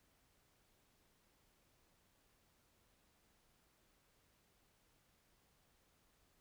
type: silence
effects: pink hiss -75 dBFS RMS until 6.4 s